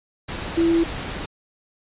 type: tone in noise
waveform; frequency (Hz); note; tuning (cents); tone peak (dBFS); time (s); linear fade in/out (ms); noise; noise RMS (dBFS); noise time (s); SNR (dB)
sine; 333.6; E4; +21; -15; 0.57-0.84; 10; pink; -30; 0.28-1.26; +12
effects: resampled to 8000 Hz